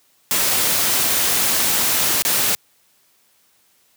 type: noise with dropouts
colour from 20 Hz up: white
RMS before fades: -18 dBFS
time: 0.31-2.55 s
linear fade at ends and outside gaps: 0 ms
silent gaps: 2.221-2.25 s
effects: white hiss -59 dBFS RMS until 3.96 s + high-pass 80 Hz 12 dB/octave